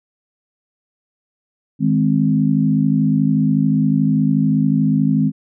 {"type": "chord", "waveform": "sine", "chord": "Ab major", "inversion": "second", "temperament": "equal with one note detuned", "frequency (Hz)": [156.56, 207.7, 261.6], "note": ["Eb3", "Ab3", "C4"], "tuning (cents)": [11, 0, 0], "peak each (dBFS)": -17, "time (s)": [1.79, 5.32], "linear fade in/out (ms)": 50, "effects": []}